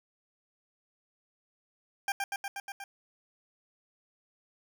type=tone with echo; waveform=20% pulse; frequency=795 Hz; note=G5; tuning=24 cents sharp; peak=-23 dBFS; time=2.08-2.12 s; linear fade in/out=2 ms; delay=120 ms; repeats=6; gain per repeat=-2 dB; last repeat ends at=2.84 s; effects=none